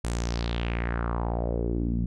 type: tone with low-pass filter sweep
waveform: sawtooth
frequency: 58.27 Hz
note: A#1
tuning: in tune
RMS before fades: -28 dBFS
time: 0.04-2.06 s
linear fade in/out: 5 ms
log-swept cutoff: 9200 to 190 Hz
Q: 3.3
effects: none